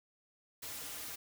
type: noise with comb filter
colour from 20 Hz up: white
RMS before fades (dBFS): -44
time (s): 0.62-1.16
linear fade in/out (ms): 10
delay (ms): 5.4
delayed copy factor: -0.65
effects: none